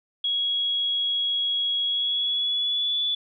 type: tone with pitch glide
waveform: sine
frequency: 3322 to 3453 Hz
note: G#7 to A7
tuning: 0 to -33 cents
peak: -22 dBFS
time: 0.24-3.15 s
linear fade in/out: 5 ms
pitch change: +67 cents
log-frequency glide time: 1.84-3 s
effects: none